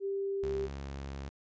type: tone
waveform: sine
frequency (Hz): 393.8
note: G4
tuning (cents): +8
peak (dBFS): -31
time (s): 0-0.69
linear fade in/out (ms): 50
type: tone with pitch glide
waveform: sawtooth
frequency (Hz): 69.3 to 68.58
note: C#2 to C#2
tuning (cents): 0 to -18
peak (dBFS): -35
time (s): 0.43-1.29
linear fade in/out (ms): 0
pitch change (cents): -18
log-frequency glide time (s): 0.61-1.1
effects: resampled to 16000 Hz